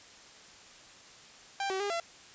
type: tone with pitch steps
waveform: sawtooth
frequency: 790 / 381.2 / 405.9 / 677 Hz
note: G5 / G4 / G#4 / E5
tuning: +13 / -48 / -40 / +46 cents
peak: -27 dBFS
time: 1.6-2 s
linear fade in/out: 2 ms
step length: 100 ms
effects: white hiss -53 dBFS RMS until 2.34 s + resampled to 16000 Hz